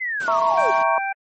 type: linear sweep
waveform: sine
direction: down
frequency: 2093 to 349.4 Hz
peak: -22 dBFS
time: 0-0.72 s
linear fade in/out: 20 ms
type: noise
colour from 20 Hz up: pink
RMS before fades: -36 dBFS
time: 0.2-0.83 s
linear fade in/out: 5 ms
type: chord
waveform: sine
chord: A# diminished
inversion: second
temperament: equal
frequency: 659.3 / 932.3 / 1108.7 Hz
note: E5 / A#5 / C#6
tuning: 0 / 0 / 0 cents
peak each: -21 / -21 / -21 dBFS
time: 0.28-0.98 s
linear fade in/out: 0 ms
type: harmonic tone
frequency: 784 Hz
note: G5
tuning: in tune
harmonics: 1 / 2 / 3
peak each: -24 / -27 / -29 dBFS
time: 0.57-1.13 s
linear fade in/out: 10 ms
effects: high-pass 200 Hz 12 dB/octave + MP3 32 kbps